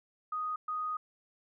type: tone bursts at uneven times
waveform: sine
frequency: 1244.5 Hz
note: D#6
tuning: in tune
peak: -32 dBFS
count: 2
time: 0.32-0.56 / 0.68-0.97 s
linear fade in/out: 5 ms
effects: none